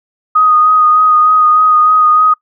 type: tone with vibrato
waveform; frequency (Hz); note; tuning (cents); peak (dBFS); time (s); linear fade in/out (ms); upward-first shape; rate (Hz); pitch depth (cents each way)
sine; 1244.5; D#6; 0; -5; 0.35-2.34; 10; sine; 3.3; 18
effects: noise-tail reverb RT60 0.1 s tail -24 dB re dry